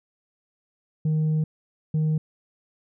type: tone bursts at uneven times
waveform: sine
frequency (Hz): 155.56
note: D#3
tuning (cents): 0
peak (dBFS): -17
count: 2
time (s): 1.05-1.44 / 1.94-2.18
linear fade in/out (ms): 5
effects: tanh soft clip ceiling -19 dBFS